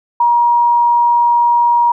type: tone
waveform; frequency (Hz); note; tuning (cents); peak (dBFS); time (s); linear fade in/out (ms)
sine; 951; A#5; +34; -8; 0.2-1.92; 5
effects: none